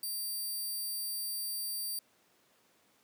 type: tone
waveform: 5% pulse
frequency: 4700 Hz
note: D8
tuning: 1 cent sharp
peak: -28 dBFS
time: 0.03-1.99 s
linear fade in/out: 2 ms
effects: pink hiss -68 dBFS RMS until 3.03 s + high-pass 200 Hz 12 dB/octave